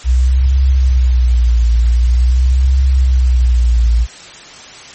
sine tone with vibrato, 61.74 Hz, B1, in tune, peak -7 dBFS, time 0.04-4.07 s, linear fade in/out 50 ms, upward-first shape triangle, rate 0.45 Hz, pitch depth 130 cents each way, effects white hiss -34 dBFS RMS until 4.94 s + MP3 32 kbps

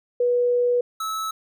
sine / square tone pair in turn, 487.8 / 1302.3 Hz, B4 / E6, -21 / -21 cents, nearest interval octave + perfect fourth, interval 1700 cents, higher second, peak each -17 / -26 dBFS, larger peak first, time 0.2-0.81 / 1-1.31 s, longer first, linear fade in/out 5 ms, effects none

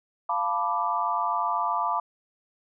sine chord, B half-diminished seventh, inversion second, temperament equal, 698.5 / 880 / 987.8 / 1174.7 Hz, F5 / A5 / B5 / D6, 0 / 0 / 0 / 0 cents, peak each -31 / -30 / -28 / -28 dBFS, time 0.29-2 s, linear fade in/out 5 ms, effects none

